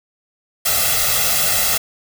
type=noise with comb filter; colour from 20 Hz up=white; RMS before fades=-17 dBFS; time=0.65-1.78 s; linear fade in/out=10 ms; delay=1.5 ms; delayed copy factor=+0.9; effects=none